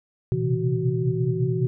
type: tone cluster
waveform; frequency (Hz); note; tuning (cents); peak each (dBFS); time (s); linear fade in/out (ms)
sine; 118.6 / 127.7 / 133 / 164.5 / 373.2; A#2 / C3 / C3 / E3 / F#4; +30 / -42 / +29 / -3 / +15; -27; 0.32-1.67; 0
effects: none